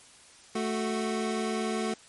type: tone pair together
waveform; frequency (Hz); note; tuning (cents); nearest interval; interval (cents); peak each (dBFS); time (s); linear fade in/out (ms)
25% pulse; 220 / 370; A3 / F#4; 0 / 0; major sixth; 900; -26 / -29; 0.55-1.94; 5
effects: white hiss -54 dBFS RMS until 2.08 s + MP3 48 kbps